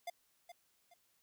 square tone with echo, 698.5 Hz, F5, in tune, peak -40 dBFS, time 0.07-0.1 s, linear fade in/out 5 ms, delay 420 ms, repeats 2, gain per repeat -10 dB, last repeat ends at 0.94 s, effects white hiss -75 dBFS RMS until 1.22 s

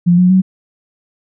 sine tone with pitch steps, 174.61 / 180.98 / 187.58 Hz, F3 / F#3 / F#3, 0 / -38 / +24 cents, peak -6 dBFS, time 0.06-0.42 s, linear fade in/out 20 ms, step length 120 ms, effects none

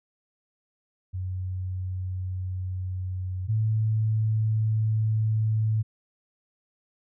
sine tone pair in turn, 92.5 / 109.37 Hz, F#2 / A2, 0 / -10 cents, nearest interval minor third, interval 290 cents, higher second, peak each -28 / -21 dBFS, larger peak second, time 1.13-3.48 / 3.48-5.83 s, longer neither, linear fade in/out 20 ms, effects none

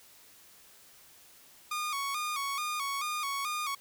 sawtooth tone with vibrato, 1164 Hz, D6, 16 cents flat, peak -28 dBFS, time 1.71-3.75 s, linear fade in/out 5 ms, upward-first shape square, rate 2.3 Hz, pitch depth 79 cents each way, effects white hiss -57 dBFS RMS until 3.8 s

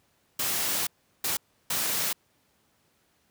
white noise bursts at uneven times, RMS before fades -28 dBFS, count 3, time 0.39-0.87 / 1.24-1.37 / 1.7-2.13 s, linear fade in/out 5 ms, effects pink hiss -68 dBFS RMS until 3.3 s + high-pass 80 Hz 12 dB/octave

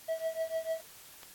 triangle tone with tremolo, 649 Hz, E5, 27 cents flat, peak -26 dBFS, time 0.08-0.81 s, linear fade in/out 10 ms, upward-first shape triangle, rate 6.7 Hz, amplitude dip 95%
click, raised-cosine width 0.2 ms, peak -30 dBFS, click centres 1.232 s
effects white hiss -53 dBFS RMS until 1.34 s + AAC 64 kbps

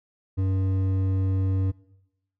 triangle tone with hard clipping, 95.2 Hz, F#2, 50 cents sharp, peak -23 dBFS, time 0.37-1.72 s, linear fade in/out 20 ms, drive 12 dB, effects noise-tail reverb RT60 0.9 s tail -22 dB re dry

